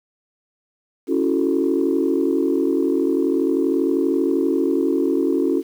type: chord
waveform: sine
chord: F# minor seventh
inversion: second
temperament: equal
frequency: 277.2 / 329.6 / 370 / 440 Hz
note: C#4 / E4 / F#4 / A4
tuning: 0 / 0 / 0 / 0 cents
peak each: -20 / -21 / -21 / -24 dBFS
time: 1.07-5.63 s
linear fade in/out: 50 ms
effects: tanh soft clip ceiling -8 dBFS + 8-bit